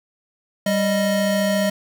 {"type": "tone pair together", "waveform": "square", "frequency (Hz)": [196.01, 622.3], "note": ["G3", "D#5"], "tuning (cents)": [0, 0], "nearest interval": "octave + minor sixth", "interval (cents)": 2000, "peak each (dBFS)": -21, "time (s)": [0.66, 1.7], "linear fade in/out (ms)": 5, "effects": []}